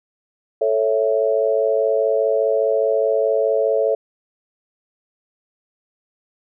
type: chord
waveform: sine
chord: A major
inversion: none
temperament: equal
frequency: 440 / 554.4 / 659.3 Hz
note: A4 / C#5 / E5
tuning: 0 / 0 / 0 cents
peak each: -19 / -19 / -21 dBFS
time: 0.61-3.95 s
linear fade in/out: 5 ms
effects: none